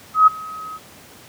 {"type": "tone with ADSR envelope", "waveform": "sine", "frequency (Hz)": 1270, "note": "D#6", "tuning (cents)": 35, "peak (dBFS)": -5, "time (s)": [0.14, 0.79], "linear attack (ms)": 130, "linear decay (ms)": 14, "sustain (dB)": -24, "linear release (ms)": 35, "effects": ["pink hiss -44 dBFS RMS until 1.28 s", "high-pass 100 Hz 12 dB/octave"]}